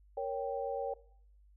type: chord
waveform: sine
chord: G diminished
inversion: first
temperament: equal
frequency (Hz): 466.2 / 554.4 / 784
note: Bb4 / Db5 / G5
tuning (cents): 0 / 0 / 0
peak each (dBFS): -38 / -37 / -39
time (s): 0.17-0.94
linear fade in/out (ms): 5
effects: noise-tail reverb RT60 0.6 s tail -19 dB re dry + added 50 Hz sine -59 dBFS peak until 1.56 s